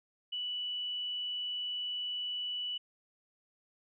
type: tone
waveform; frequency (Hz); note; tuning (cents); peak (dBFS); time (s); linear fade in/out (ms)
sine; 2960; F#7; 0; -34; 0.32-2.78; 10
effects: none